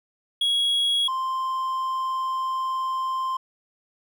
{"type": "tone pair in turn", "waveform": "triangle", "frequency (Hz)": [3322, 1046.4], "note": ["G#7", "C6"], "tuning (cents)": [0, 0], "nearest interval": "octave + minor sixth", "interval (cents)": 2000, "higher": "first", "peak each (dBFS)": [-18, -22], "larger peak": "first", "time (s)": [[0.41, 1.08], [1.08, 3.37]], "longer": "second", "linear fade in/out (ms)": 5, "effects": []}